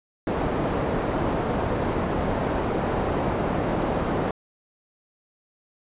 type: low-pass noise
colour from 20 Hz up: white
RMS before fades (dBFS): -25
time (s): 0.27-4.31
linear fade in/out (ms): 2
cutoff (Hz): 640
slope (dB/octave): 12
effects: resampled to 8000 Hz